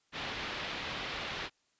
white low-pass noise, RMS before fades -39 dBFS, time 0.12-1.5 s, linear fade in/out 50 ms, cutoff 3700 Hz, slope 24 dB/octave, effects white hiss -74 dBFS RMS until 1.79 s + resampled to 16000 Hz

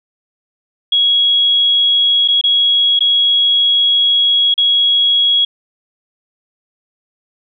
sine tone with dropouts, 3322 Hz, G#7, in tune, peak -9 dBFS, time 0.92-5.45 s, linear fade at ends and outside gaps 5 ms, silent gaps 2.278-2.284 / 2.413-2.438 / 2.992-3.006 / 4.541-4.578 s, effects none

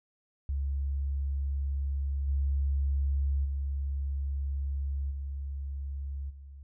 sine tone with level steps, 69.3 Hz, C#2, in tune, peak -28 / -25 / -29 / -33 / -44 dBFS, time 0.49-6.63 s, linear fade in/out 0 ms, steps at 2.27 / 3.44 / 5.1 / 6.29 s, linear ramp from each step 20 ms, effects none

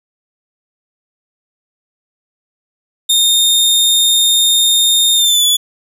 sawtooth tone with pitch glide, 3662 to 3437 Hz, A#7 to A7, -32 to -41 cents, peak -6 dBFS, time 3.09-5.57 s, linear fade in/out 10 ms, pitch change -109 cents, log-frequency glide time 5.15-5.46 s, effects none

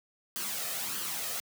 white noise with flanger, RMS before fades -35 dBFS, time 0.36-1.4 s, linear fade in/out 0 ms, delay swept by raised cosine 0.64 to 1.63 ms, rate 1.6 Hz, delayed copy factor +0.55, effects high-pass 150 Hz 12 dB/octave

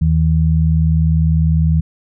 sine tone pair together, 79.92 / 160 Hz, D#2 / D#3, +47 / +49 cents, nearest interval octave, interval 1202 cents, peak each -13 dBFS, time 0.01-1.81 s, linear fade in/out 10 ms, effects none

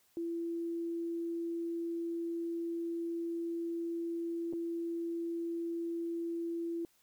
sine tone with dropouts, 336.7 Hz, E4, 37 cents sharp, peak -34 dBFS, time 0.17-6.85 s, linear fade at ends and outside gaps 1 ms, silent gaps 4.527-4.534 s, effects white hiss -70 dBFS RMS until 7.02 s

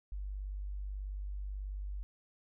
sine tone, 49.18 Hz, G1, 6 cents sharp, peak -37 dBFS, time 0.12-2.03 s, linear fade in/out 0 ms, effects none

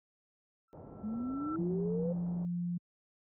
sine tone with exponential growth, 1337 Hz, E6, 24 cents sharp, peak -37 dBFS, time 0.68-1.56 s, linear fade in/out 2 ms, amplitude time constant 190 ms
pink low-pass noise, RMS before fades -48 dBFS, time 0.73-2.45 s, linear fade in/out 0 ms, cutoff 790 Hz, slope 24 dB/octave
sine exponential sweep, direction up, 207.7 to 523.3 Hz, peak -34 dBFS, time 1.03-2.13 s, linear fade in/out 10 ms
sine tone, 174.61 Hz, F3, in tune, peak -32 dBFS, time 1.58-2.78 s, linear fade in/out 10 ms
effects high-pass 80 Hz 12 dB/octave

